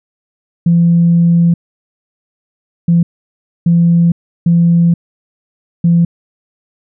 sine tone bursts at uneven times, 170 Hz, F3, 46 cents flat, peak -5 dBFS, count 5, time 0.66-1.54 / 2.88-3.03 / 3.66-4.12 / 4.46-4.94 / 5.84-6.05 s, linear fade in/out 5 ms, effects tanh soft clip ceiling -1 dBFS

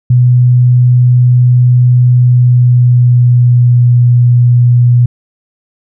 sine tone with pitch glide, 123.9 to 121.77 Hz, B2 to B2, +6 to -24 cents, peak -3 dBFS, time 0.1-5.06 s, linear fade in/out 5 ms, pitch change -30 cents, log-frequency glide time 2.15-3.92 s, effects none

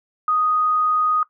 sine tone, 1244.5 Hz, D#6, in tune, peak -16 dBFS, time 0.28-1.23 s, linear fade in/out 2 ms, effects noise-tail reverb RT60 0.1 s tail -17 dB re dry

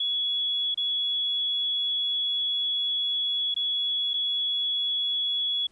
sine tone with dropouts, 3374 Hz, G#7, 27 cents sharp, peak -24 dBFS, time 0-5.67 s, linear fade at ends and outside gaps 5 ms, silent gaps 0.745-0.774 / 3.543-3.563 / 4.135-4.139 s, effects pink hiss -65 dBFS RMS until 5.71 s + resampled to 22050 Hz

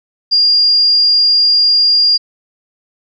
sine tone, 4814 Hz, D8, 42 cents sharp, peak -7 dBFS, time 0.31-2.18 s, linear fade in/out 20 ms, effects none

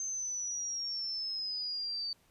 sine exponential sweep, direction down, 6300 to 4572 Hz, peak -34 dBFS, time 0-2.13 s, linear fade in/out 2 ms, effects pink hiss -68 dBFS RMS until 2.3 s + resampled to 32000 Hz

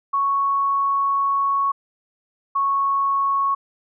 sine tone pair in turn, 1108.7 / 1104.7 Hz, C#6 / C#6, 0 / -6 cents, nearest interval unison, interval 6 cents, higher first, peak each -17 dBFS, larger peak neither, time 0.13-1.72 / 2.55-3.55 s, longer first, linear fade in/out 10 ms, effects none

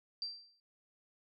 sine tone with exponential decay, 4700 Hz, D8, 1 cent sharp, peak -34 dBFS, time 0.22-0.6 s, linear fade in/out 1 ms, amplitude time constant 81 ms, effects none

